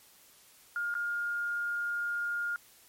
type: tone with dropouts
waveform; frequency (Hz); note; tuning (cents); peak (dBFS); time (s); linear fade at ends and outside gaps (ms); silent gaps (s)
sine; 1416; F6; +23; -30; 0.76-2.56; 1; 0.941-0.951
effects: white hiss -59 dBFS RMS until 2.88 s + MP3 64 kbps